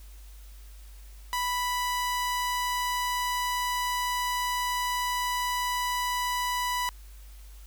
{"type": "tone", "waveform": "sawtooth", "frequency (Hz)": 987.8, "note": "B5", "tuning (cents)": 0, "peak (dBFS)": -23, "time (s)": [1.33, 6.89], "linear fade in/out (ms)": 0, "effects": ["added 50 Hz sine -44 dBFS peak until 7.66 s", "white hiss -57 dBFS RMS until 7.66 s"]}